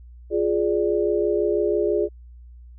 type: chord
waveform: sine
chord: D diminished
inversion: first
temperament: equal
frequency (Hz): 349.2 / 415.3 / 587.3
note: F4 / Ab4 / D5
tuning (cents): 0 / 0 / 0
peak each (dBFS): -23 / -21 / -26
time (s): 0.3-2.09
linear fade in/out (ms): 50
effects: added 60 Hz sine -41 dBFS peak until 2.78 s